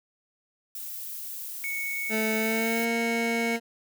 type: noise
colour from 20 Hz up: violet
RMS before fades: -37 dBFS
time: 0.75-2.85 s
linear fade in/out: 2 ms
type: tone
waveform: triangle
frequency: 2217 Hz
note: C#7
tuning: in tune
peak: -28 dBFS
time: 1.64-3.56 s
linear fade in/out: 0 ms
type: tone with pitch glide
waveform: 20% pulse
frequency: 219.1 to 231.3 Hz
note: A3 to A#3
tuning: -7 to -13 cents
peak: -21 dBFS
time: 2.09-3.6 s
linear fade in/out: 50 ms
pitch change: +94 cents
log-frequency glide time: 2.37-2.85 s
effects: none